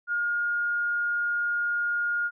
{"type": "tone", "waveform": "sine", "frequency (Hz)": 1423, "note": "F6", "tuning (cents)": 32, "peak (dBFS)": -24, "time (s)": [0.07, 2.31], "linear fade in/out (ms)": 50, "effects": []}